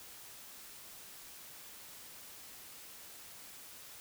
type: silence
effects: white hiss -52 dBFS RMS until 4 s